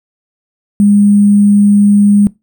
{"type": "tone with sample-and-hold", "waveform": "sine", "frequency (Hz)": 204.1, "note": "G#3", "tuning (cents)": -30, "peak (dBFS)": -4, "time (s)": [0.8, 2.27], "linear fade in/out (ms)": 0, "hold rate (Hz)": 8820, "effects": ["noise-tail reverb RT60 0.2 s tail -21 dB re dry"]}